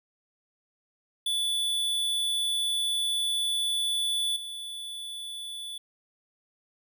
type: tone with level steps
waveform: square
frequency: 3464 Hz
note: A7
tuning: 28 cents flat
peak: -26 / -36 dBFS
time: 1.26-5.78 s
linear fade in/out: 5 ms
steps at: 4.36 s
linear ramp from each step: 5 ms
effects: none